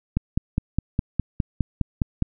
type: click train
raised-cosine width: 5 ms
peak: -8 dBFS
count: 11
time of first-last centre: 0.17-2.223 s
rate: 4.87 Hz
effects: none